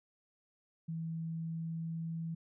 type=tone with pitch glide; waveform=sine; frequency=163.3 to 164.34 Hz; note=E3 to E3; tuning=-16 to -5 cents; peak=-36 dBFS; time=0.88-2.35 s; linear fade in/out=10 ms; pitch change=+11 cents; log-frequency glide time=1.19-2.2 s; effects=none